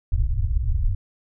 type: low-pass noise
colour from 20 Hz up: pink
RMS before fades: -21 dBFS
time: 0.12-0.95 s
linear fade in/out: 5 ms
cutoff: 110 Hz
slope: 48 dB/octave
effects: none